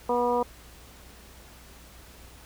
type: harmonic tone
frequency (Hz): 243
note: B3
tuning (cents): -28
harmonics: 1 / 2 / 3 / 4 / 5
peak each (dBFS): -32 / -25 / -31 / -27 / -36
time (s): 0.09-0.43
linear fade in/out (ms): 5
effects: added 60 Hz sine -51 dBFS peak until 2.45 s + pink hiss -51 dBFS RMS until 2.45 s